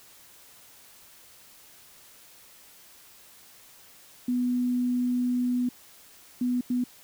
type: tone bursts at uneven times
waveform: sine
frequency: 247.2 Hz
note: B3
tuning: 2 cents sharp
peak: -23 dBFS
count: 3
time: 4.28-5.69 / 6.41-6.61 / 6.7-6.84 s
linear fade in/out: 5 ms
effects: white hiss -53 dBFS RMS until 7.03 s